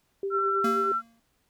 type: tone with tremolo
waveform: sine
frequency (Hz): 393.4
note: G4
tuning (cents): +6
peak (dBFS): -26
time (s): 0.23-0.92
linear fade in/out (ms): 2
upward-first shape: sine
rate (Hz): 9.3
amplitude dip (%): 40
type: tone with vibrato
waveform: sine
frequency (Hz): 1349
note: E6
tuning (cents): +40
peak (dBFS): -24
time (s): 0.3-1.02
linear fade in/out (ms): 50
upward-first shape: triangle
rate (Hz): 9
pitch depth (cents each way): 11
type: tone with exponential decay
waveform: square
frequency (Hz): 230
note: A#3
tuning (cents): -23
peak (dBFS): -26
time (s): 0.64-1.2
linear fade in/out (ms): 5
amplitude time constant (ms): 120
effects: pink hiss -71 dBFS RMS until 1.49 s